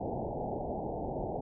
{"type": "low-pass noise", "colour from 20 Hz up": "white", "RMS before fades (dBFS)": -36, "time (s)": [0, 1.41], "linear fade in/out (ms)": 10, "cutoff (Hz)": 850, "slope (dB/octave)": 96, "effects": []}